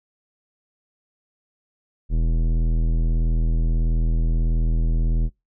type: tone with tanh clipping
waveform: sine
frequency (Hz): 40.78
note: E1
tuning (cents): -18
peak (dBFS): -19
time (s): 2.09-5.3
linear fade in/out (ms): 50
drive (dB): 15
effects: noise-tail reverb RT60 0.2 s tail -24 dB re dry